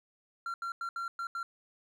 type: tone bursts at uneven times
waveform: triangle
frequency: 1372 Hz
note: F6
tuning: 31 cents flat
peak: -32 dBFS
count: 6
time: 0.46-0.54 / 0.62-0.72 / 0.81-0.89 / 0.96-1.08 / 1.19-1.27 / 1.35-1.43 s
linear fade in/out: 2 ms
effects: none

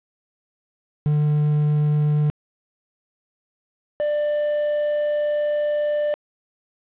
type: tone pair in turn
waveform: triangle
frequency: 149.3 / 593.1 Hz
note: D3 / D5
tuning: +29 / +17 cents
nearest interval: 2 octaves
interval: 2388 cents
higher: second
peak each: -14 / -17 dBFS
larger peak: first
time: 1.06-2.3 / 4-6.14 s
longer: second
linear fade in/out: 0 ms
effects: resampled to 8000 Hz + 8-bit

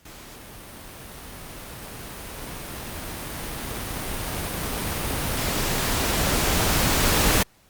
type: noise with level ramp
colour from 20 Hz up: pink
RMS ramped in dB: -43 to -19 dBFS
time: 0.05-7.43 s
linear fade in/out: 5 ms
effects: pink hiss -58 dBFS RMS until 7.69 s + Opus 48 kbps

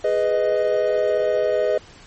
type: chord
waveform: triangle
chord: G# minor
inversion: none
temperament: just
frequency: 415.3 / 498.4 / 623 Hz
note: G#4 / B4 / D#5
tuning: 0 / +16 / +2 cents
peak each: -21 / -20 / -18 dBFS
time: 0.04-1.78 s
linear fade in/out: 5 ms
effects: pink hiss -46 dBFS RMS until 2.06 s + MP3 32 kbps

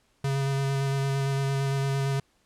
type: tone with vibrato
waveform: square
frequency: 137.2 Hz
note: C#3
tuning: 17 cents flat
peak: -25 dBFS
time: 0.24-2.2 s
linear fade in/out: 5 ms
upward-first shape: square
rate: 8.8 Hz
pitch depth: 11 cents each way
effects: pink hiss -67 dBFS RMS until 2.45 s + low-pass 10000 Hz 12 dB/octave

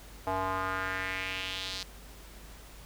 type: tone with band-pass filter sweep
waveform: square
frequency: 94.4 Hz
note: F#2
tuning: 35 cents sharp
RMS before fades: -34 dBFS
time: 0.27-1.83 s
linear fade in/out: 0 ms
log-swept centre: 820 to 4500 Hz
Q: 2.7
effects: added 50 Hz sine -49 dBFS peak until 2.85 s + pink hiss -52 dBFS RMS until 2.85 s

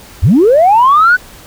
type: linear sweep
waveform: sine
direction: up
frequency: 58.1 to 1519 Hz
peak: -3 dBFS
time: 0.22-1.17 s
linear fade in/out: 20 ms
effects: tanh soft clip ceiling 0 dBFS + pink hiss -36 dBFS RMS until 1.46 s

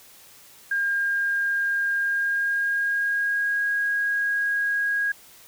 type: tone with pitch glide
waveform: sine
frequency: 1611 to 1641.1 Hz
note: G6 to G#6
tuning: +47 to -21 cents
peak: -21 dBFS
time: 0.71-5.12 s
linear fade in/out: 5 ms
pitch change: +32 cents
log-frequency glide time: 1.97-3.64 s
effects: white hiss -50 dBFS RMS until 5.47 s

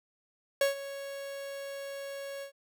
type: tone with ADSR envelope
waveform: 45% pulse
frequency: 554.4 Hz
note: C#5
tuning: in tune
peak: -22 dBFS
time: 0.61-2.52 s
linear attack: 3 ms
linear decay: 130 ms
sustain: -16 dB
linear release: 97 ms
effects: none

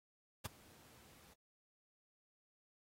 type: noise with ADSR envelope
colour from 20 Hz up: pink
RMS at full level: -40 dBFS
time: 0.44-1.34 s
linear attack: 17 ms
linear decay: 12 ms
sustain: -24 dB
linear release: 9 ms
effects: high-pass 60 Hz 12 dB/octave + AAC 48 kbps

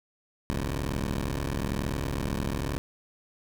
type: tone pair together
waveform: 10% pulse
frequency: 41.03 / 68.9 Hz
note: E1 / C#2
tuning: -7 / -10 cents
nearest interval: major sixth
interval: 897 cents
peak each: -23 dBFS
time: 0.5-2.78 s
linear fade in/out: 0 ms
effects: none

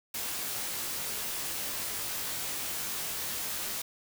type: noise with comb filter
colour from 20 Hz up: white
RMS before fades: -35 dBFS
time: 0.14-3.82 s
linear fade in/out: 5 ms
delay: 20 ms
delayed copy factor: -0.9
effects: none

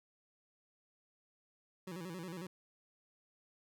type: tone with vibrato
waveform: 25% pulse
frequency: 175.3 Hz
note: F3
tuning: 7 cents sharp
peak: -39 dBFS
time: 1.87-2.47 s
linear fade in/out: 5 ms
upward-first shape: square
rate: 11 Hz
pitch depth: 110 cents each way
effects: none

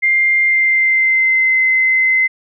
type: tone with pitch glide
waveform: sine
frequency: 2100 to 2057 Hz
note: C7 to C7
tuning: +6 to -30 cents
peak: -10 dBFS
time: 0.02-2.28 s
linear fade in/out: 20 ms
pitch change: -36 cents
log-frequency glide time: 0.46-1.61 s
effects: none

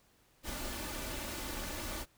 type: noise with comb filter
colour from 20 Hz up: pink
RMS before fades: -40 dBFS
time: 0.43-2.06 s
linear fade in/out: 50 ms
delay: 3.4 ms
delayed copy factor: +0.55
effects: pink hiss -68 dBFS RMS until 2.17 s

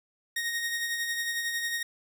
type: tone with tremolo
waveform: sawtooth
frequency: 1864.7 Hz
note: A#6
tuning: in tune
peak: -24 dBFS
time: 0.36-1.83 s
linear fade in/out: 5 ms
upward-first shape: sine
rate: 11 Hz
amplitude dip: 40%
effects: none

